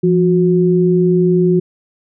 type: tone pair together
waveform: sine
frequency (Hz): 172.1 / 364.2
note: F3 / F#4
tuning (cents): -25 / -27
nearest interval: octave + minor second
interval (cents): 1298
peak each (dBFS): -12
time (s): 0.03-1.6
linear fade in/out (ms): 10
effects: none